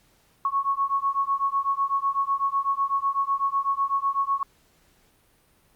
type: beating tone pair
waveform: sine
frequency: 1100 / 1108 Hz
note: C#6 / C#6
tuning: -14 / -1 cents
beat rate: 8 Hz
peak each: -25 dBFS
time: 0.45-4.43 s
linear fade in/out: 2 ms
effects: pink hiss -62 dBFS RMS until 5.75 s + Opus 48 kbps